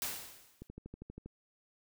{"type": "noise with exponential decay", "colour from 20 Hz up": "white", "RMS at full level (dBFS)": -35, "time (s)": [0.02, 0.67], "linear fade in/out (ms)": 0, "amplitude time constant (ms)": 140}
{"type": "click train", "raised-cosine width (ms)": 3, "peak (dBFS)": -33, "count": 9, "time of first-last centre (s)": [0.62, 1.26], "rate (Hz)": 12.5}
{"effects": []}